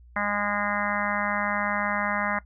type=harmonic tone; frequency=205.3 Hz; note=G#3; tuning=20 cents flat; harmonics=1 / 3 / 4 / 5 / 6 / 7 / 8 / 9 / 10; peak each=-33 / -33 / -33 / -33 / -33 / -33 / -33 / -33 / -33 dBFS; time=0.16-2.39 s; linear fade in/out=5 ms; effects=noise-tail reverb RT60 0.1 s tail -18 dB re dry + added 60 Hz sine -48 dBFS peak until 2.45 s